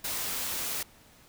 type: noise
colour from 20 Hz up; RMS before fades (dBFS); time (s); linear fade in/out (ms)
white; -33; 0.04-0.83; 5
effects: pink hiss -57 dBFS RMS until 1.28 s